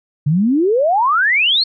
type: exponential sweep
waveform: sine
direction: up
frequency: 138.59 to 4435 Hz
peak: -11 dBFS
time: 0.26-1.64 s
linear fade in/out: 10 ms
effects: none